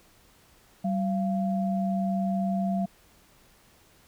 sine tone pair together, 192.06 / 687 Hz, G3 / F5, -35 / -29 cents, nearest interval octave + minor seventh, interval 2206 cents, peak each -25 / -31 dBFS, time 0.84-2.86 s, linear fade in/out 10 ms, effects pink hiss -59 dBFS RMS until 4.07 s

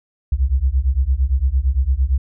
sine beating tone pair, 61.74 / 70.54 Hz, B1 / C#2, 0 / +31 cents, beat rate 8.8 Hz, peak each -17 dBFS, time 0.32-2.18 s, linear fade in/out 5 ms, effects none

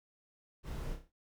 brown noise with echo, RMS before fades -40 dBFS, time 0.63-0.97 s, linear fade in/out 50 ms, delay 30 ms, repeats 5, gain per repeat -6 dB, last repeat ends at 1.12 s, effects none

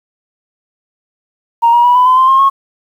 sine tone with pitch steps, 932.3 / 953.5 / 975.3 / 997.5 / 1020.2 / 1043.5 / 1067.2 / 1091.5 Hz, A#5 / A#5 / B5 / B5 / C6 / C6 / C6 / C#6, 0 / +39 / -22 / +17 / -44 / -5 / +34 / -27 cents, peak -4 dBFS, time 1.62-2.5 s, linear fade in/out 20 ms, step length 110 ms, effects tanh soft clip ceiling -1 dBFS + 7-bit

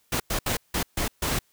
pink noise bursts at uneven times, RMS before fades -26 dBFS, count 6, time 0.12-0.2 / 0.3-0.39 / 0.46-0.57 / 0.74-0.83 / 0.97-1.08 / 1.22-1.39 s, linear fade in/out 5 ms, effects white hiss -66 dBFS RMS until 1.52 s

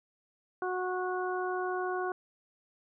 harmonic tone, 366.7 Hz, F#4, 15 cents flat, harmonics 1 / 2 / 3 / 4, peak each -33 / -36 / -38 / -39 dBFS, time 0.62-2.12 s, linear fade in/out 2 ms, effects none

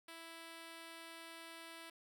5% pulse tone, 330 Hz, E4, 2 cents sharp, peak -39 dBFS, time 0.08-1.9 s, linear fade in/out 5 ms, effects none

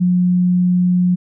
sine tone, 179.6 Hz, F3, 49 cents sharp, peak -11 dBFS, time 0-1.16 s, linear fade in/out 20 ms, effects none

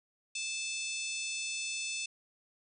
harmonic tone with a mistuned harmonic, 874 Hz, A5, 12 cents flat, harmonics 3 / 4 / 5 / 6 / 7 / 8 / 9 / 10, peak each -38 / -43 / -46 / -45 / -43 / -47 / -45 / -47 dBFS, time 0.35-2.06 s, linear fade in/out 5 ms, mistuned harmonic 4, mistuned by +28 cents, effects none

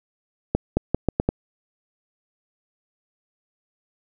accelerating click train, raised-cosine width 2 ms, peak -5 dBFS, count 6, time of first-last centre 0.55-1.29 s, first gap 220 ms, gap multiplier 0.8, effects none

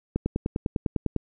click train, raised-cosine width 3 ms, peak -12 dBFS, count 11, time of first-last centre 0.16-1.163 s, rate 9.97 Hz, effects none

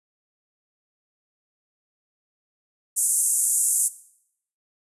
pink band-pass noise, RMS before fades -22 dBFS, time 2.96-3.89 s, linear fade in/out 20 ms, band 7500 to 11000 Hz, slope 48 dB/octave, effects noise-tail reverb RT60 0.7 s tail -17 dB re dry + resampled to 32000 Hz

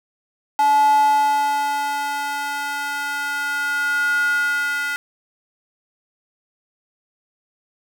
square tone with high-pass filter sweep, 286.7 Hz, D4, 42 cents flat, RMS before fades -20 dBFS, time 0.59-4.96 s, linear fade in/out 0 ms, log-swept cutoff 820 to 1600 Hz, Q 8, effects none

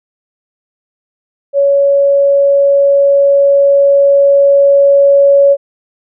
sine tone with level ramp, 560 Hz, C#5, 18 cents sharp, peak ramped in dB -6 to -3 dBFS, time 1.53-5.57 s, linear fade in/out 50 ms, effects none

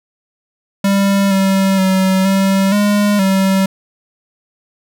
square tone with pitch steps, 197.5 / 193.3 / 189.4 / 193.8 / 205.8 / 192.3 Hz, G3 / G3 / F#3 / G3 / G#3 / G3, +13 / -24 / +41 / -20 / -16 / -33 cents, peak -11 dBFS, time 0.84-3.66 s, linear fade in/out 5 ms, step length 470 ms, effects none

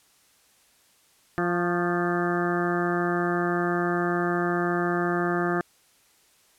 harmonic tone with a mistuned harmonic, 174.61 Hz, F3, in tune, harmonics 1 / 2 / 3 / 4 / 5 / 6 / 7 / 8 / 9 / 10, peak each -29 / -26 / -38 / -31 / -40 / -40 / -32 / -37 / -34 / -35 dBFS, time 1.38-5.61 s, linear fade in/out 0 ms, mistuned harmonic 6, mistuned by +85 cents, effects white hiss -61 dBFS RMS until 6.58 s + low-pass 12000 Hz 12 dB/octave

